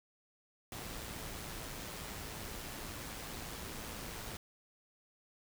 pink noise with amplitude modulation, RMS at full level -43 dBFS, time 0.72-4.37 s, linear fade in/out 2 ms, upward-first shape sine, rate 111 Hz, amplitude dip 35%, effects none

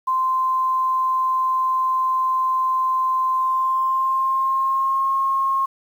sine tone with pitch glide, 1040 to 1077.9 Hz, C6 to C#6, -11 to -49 cents, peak -17 dBFS, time 0.07-5.66 s, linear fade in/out 10 ms, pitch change +62 cents, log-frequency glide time 3.35-5.13 s, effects 8-bit

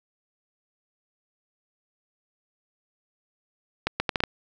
accelerating click train, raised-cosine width 0.3 ms, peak -7 dBFS, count 6, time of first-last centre 3.87-4.237 s, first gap 130 ms, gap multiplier 0.71, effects none

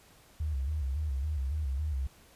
sine tone with vibrato, 71.5 Hz, D2, 46 cents flat, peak -29 dBFS, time 0.4-2.07 s, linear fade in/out 5 ms, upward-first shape square, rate 3.6 Hz, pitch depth 120 cents each way, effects pink hiss -59 dBFS RMS until 2.35 s + resampled to 32000 Hz

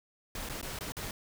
pink noise with dropouts, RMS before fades -39 dBFS, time 0.35-1.11 s, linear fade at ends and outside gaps 2 ms, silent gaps 0.49-0.496 / 0.614-0.627 / 0.789-0.808 / 0.921-0.967 s, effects none

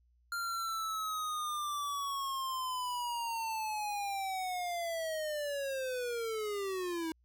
square linear sweep, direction down, 1396.9 to 317.7 Hz, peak -35 dBFS, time 0.32-7.12 s, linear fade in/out 2 ms, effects added 60 Hz sine -66 dBFS peak until 7.24 s

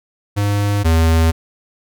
square tone pair in turn, 102 / 81.47 Hz, G#2 / E2, -31 / -20 cents, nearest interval major third, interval 389 cents, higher first, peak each -15 / -11 dBFS, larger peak second, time 0.36-0.84 / 0.84-1.32 s, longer neither, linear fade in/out 20 ms, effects none

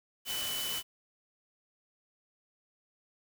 sine tone in noise, 2996 Hz, F#7, 21 cents sharp, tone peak -36 dBFS, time 0.25-0.83 s, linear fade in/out 50 ms, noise white, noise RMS -37 dBFS, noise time 0.25-0.83 s, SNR -2 dB, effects none

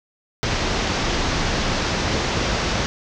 pink low-pass noise, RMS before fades -22 dBFS, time 0.43-2.86 s, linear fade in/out 0 ms, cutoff 6400 Hz, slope 48 dB/octave, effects none

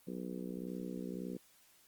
harmonic tone, 61.74 Hz, B1, in tune, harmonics 3 / 4 / 5 / 6 / 7 / 8, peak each -43 / -45 / -47 / -49 / -50 / -51 dBFS, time 0.07-1.37 s, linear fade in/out 5 ms, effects white hiss -66 dBFS RMS until 1.87 s + Opus 24 kbps

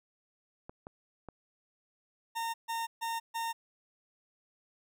clicks, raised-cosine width 1 ms, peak -30 dBFS, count 3, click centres 0.695 / 0.869 / 1.287 s
40% pulse tone bursts, 916 Hz, A#5, 31 cents flat, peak -32 dBFS, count 4, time 2.35-3.53 s, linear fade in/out 20 ms, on 190 ms, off 140 ms
effects none

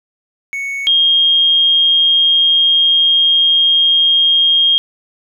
triangle / sine tone pair in turn, 2217 / 3234 Hz, C#7 / G#7, 0 / -47 cents, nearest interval perfect fifth, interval 653 cents, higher second, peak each -17 / -8 dBFS, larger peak second, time 0.53-0.87 / 0.87-4.78 s, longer second, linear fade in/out 0 ms, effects none

